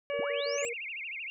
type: harmonic tone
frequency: 569 Hz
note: C#5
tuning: 45 cents sharp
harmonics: 1 / 2 / 3 / 4 / 5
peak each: -31 / -44 / -44 / -40 / -45 dBFS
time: 0.1-0.65 s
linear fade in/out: 0 ms
type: tone bursts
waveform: sine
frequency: 471.5 Hz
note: A#4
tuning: 20 cents sharp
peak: -35 dBFS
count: 4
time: 0.13-0.736 s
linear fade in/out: 10 ms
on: 120 ms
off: 42 ms
type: linear sweep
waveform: sine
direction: up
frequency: 132 to 7960 Hz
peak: -37 dBFS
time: 0.19-0.69 s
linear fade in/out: 2 ms
type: tone with vibrato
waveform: sine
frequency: 2423 Hz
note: D#7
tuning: 47 cents flat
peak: -36 dBFS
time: 0.58-1.3 s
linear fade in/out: 0 ms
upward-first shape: sine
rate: 13 Hz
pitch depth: 250 cents each way
effects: none